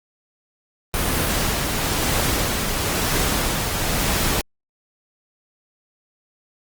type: noise with tremolo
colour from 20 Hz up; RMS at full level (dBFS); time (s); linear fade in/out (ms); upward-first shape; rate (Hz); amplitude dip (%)
pink; -20; 0.94-4.41; 0; triangle; 1; 35
effects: Opus 32 kbps